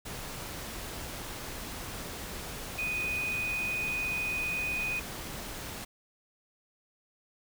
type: tone in noise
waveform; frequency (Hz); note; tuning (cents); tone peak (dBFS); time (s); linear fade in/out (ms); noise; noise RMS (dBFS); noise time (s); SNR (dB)
sine; 2487; D#7; -1; -30; 2.78-5; 10; pink; -40; 0.05-5.85; +7
effects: none